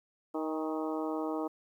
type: harmonic tone with a mistuned harmonic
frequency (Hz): 156.8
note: D#3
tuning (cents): +14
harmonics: 2 / 3 / 4 / 5 / 6 / 7 / 8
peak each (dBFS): -34 / -38 / -40 / -42 / -44 / -45 / -46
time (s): 0.34-1.48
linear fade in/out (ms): 10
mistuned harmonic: 5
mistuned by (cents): +42
effects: 11-bit